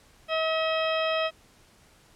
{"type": "harmonic tone", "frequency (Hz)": 640, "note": "D#5", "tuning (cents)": 49, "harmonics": [1, 2, 3, 4, 5, 6, 8], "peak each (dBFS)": [-26, -31, -36, -33, -34, -41, -43], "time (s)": [0.28, 1.31], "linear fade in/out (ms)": 50, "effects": ["pink hiss -58 dBFS RMS until 2.15 s", "low-pass 11000 Hz 12 dB/octave"]}